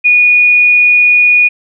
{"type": "tone", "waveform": "sine", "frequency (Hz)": 2456, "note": "D#7", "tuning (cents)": -23, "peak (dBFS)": -4, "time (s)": [0.04, 1.49], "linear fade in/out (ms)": 20, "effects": []}